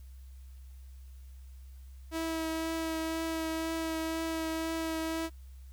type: tone with vibrato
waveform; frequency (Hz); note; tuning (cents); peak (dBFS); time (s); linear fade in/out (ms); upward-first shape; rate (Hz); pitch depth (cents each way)
sawtooth; 323.8; E4; -31; -28; 2.11-5.3; 50; triangle; 2; 15
effects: added 65 Hz sine -46 dBFS peak until 5.72 s + white hiss -67 dBFS RMS until 5.72 s